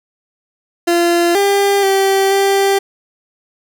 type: tone with pitch steps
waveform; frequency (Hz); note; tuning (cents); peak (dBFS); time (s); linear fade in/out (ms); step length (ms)
30% pulse; 343.8 / 399.7 / 388.7 / 393.5; F4 / G4 / G4 / G4; -27 / +34 / -15 / +7; -8; 0.87-2.79; 10; 480
effects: none